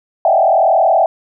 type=tone with frequency modulation; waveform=sine; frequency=712 Hz; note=F5; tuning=33 cents sharp; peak=-8 dBFS; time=0.25-1.06 s; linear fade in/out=2 ms; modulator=40.6 Hz; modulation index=2.3; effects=none